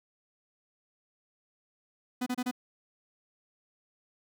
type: tone bursts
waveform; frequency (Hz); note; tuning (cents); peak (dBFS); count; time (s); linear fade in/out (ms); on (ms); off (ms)
45% pulse; 249.5; B3; +18; -29; 4; 2.21-2.513; 10; 54; 29
effects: none